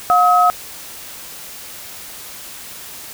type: tone pair together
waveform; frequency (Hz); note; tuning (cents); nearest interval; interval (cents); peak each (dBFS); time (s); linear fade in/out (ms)
sine; 717 / 1277.5; F5 / D#6; +45 / +45; minor seventh; 1000; -12; 0.1-0.5; 0
effects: white hiss -34 dBFS RMS until 3.13 s